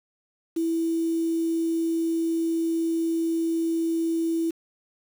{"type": "tone with quantisation", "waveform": "sine", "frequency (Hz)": 329.6, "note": "E4", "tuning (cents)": 0, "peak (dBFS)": -22, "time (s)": [0.56, 4.51], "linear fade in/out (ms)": 10, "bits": 7, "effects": []}